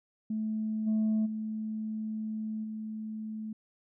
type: tone with level steps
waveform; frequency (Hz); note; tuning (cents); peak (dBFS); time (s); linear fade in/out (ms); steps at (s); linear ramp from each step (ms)
sine; 217.4; A3; -21; -29 / -23 / -32 / -35; 0.3-3.53; 5; 0.86 / 1.25 / 2.63; 20
effects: tanh soft clip ceiling -23 dBFS